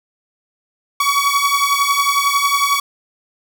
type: beating tone pair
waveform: sawtooth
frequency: 1124 / 1135 Hz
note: C#6 / C#6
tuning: +24 / +41 cents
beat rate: 11 Hz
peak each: -13 dBFS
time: 1-2.8 s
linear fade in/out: 5 ms
effects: none